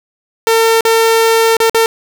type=tone with dropouts; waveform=sawtooth; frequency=452.5 Hz; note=A4; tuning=48 cents sharp; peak=-4 dBFS; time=0.47-1.86 s; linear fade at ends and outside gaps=1 ms; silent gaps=0.808-0.851 / 1.568-1.602 / 1.697-1.746 s; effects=none